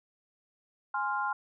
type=chord; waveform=sine; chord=F minor; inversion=first; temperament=equal; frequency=830.6 / 1046.5 / 1396.9 Hz; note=Ab5 / C6 / F6; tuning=0 / 0 / 0 cents; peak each=-33 dBFS; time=0.94-1.33 s; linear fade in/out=5 ms; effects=none